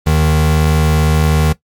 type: tone pair together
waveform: square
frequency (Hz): 78 / 155.15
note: D#2 / D#3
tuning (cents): +5 / -5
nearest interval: octave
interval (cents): 1190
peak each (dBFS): -13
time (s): 0.06-1.53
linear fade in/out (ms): 10
effects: noise-tail reverb RT60 0.1 s tail -17 dB re dry + MP3 96 kbps